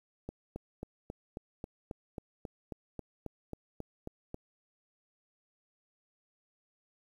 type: click train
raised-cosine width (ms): 2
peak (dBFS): -26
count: 16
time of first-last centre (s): 0.29-4.344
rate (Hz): 3.7
effects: 10-bit